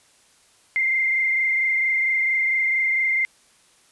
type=tone with frequency modulation; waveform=sine; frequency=2100 Hz; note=C7; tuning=6 cents sharp; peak=-18 dBFS; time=0.76-3.25 s; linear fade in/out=0 ms; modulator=24.4 Hz; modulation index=1.5; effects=white hiss -57 dBFS RMS until 3.91 s + resampled to 24000 Hz